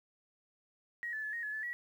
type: tone with pitch steps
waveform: sine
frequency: 1894 / 1741 / 1720 / 1867 / 1708 / 1737 / 1927 Hz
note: A#6 / A6 / A6 / A#6 / G#6 / A6 / B6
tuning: +27 / -19 / -40 / +2 / +48 / -23 / -43 cents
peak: -36 dBFS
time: 1.03-1.73 s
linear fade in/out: 0 ms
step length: 100 ms
effects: 11-bit